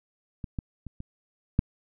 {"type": "clicks", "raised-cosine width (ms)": 5, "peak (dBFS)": [-22, -18, -26, -25, -8], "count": 5, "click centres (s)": [0.442, 0.588, 0.867, 1.004, 1.591], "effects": []}